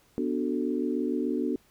sine chord, B minor seventh, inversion none, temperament equal, 246.9 / 293.7 / 370 / 440 Hz, B3 / D4 / F#4 / A4, 0 / 0 / 0 / 0 cents, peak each -30 / -30 / -32 / -35 dBFS, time 0.18-1.56 s, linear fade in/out 0 ms, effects pink hiss -63 dBFS RMS until 1.7 s

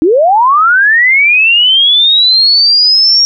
sine linear sweep, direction up, 293.7 to 5610 Hz, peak -4 dBFS, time 0.02-3.25 s, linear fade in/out 0 ms, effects none

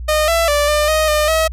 sawtooth tone with pitch steps, 613 / 667 / 585 / 599 / 624 / 605 / 640 Hz, D#5 / E5 / D5 / D5 / D#5 / D#5 / D#5, -26 / +20 / -7 / +34 / +5 / -49 / +49 cents, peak -9 dBFS, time 0.08-1.48 s, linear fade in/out 10 ms, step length 200 ms, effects added 60 Hz sine -24 dBFS peak until 1.52 s + resampled to 32000 Hz

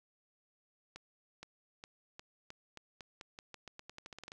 accelerating click train, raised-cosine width 0.2 ms, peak -30 dBFS, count 20, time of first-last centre 0.96-4.319 s, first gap 470 ms, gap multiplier 0.87, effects none

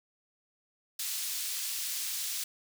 pink high-pass noise, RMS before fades -35 dBFS, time 0.99-2.44 s, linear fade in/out 5 ms, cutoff 4100 Hz, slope 12 dB/octave, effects none

